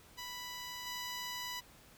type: tone with level steps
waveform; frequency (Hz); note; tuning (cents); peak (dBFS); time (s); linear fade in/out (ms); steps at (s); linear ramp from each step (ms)
10% pulse; 987.8; B5; 0; -34 / -31; 0.17-1.61; 20; 0.86; 10
effects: pink hiss -60 dBFS RMS until 1.97 s